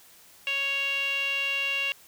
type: tone with band-pass filter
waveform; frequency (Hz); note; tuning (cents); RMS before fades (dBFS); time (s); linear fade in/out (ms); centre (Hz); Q
sawtooth; 554.4; C#5; 0; -28; 0.47-1.92; 0; 2700; 8.4
effects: white hiss -54 dBFS RMS until 2.07 s